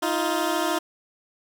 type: tone pair together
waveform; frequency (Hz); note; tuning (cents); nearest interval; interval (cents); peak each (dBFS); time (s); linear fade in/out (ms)
15% pulse; 314.9 / 348; D#4 / F4; +21 / -6; major second; 173; -19; 0.02-0.79; 10
effects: none